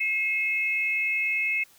sine tone pair together, 2152 / 2582 Hz, C7 / E7, +48 / -37 cents, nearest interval minor third, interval 315 cents, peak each -26 dBFS, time 0-1.64 s, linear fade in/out 10 ms, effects white hiss -57 dBFS RMS until 1.78 s

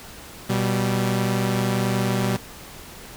sawtooth tone pair together, 122.2 / 193.98 Hz, B2 / G3, -18 / -18 cents, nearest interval minor sixth, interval 800 cents, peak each -19 dBFS, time 0.49-2.37 s, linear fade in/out 10 ms, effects pink hiss -41 dBFS RMS until 3.16 s

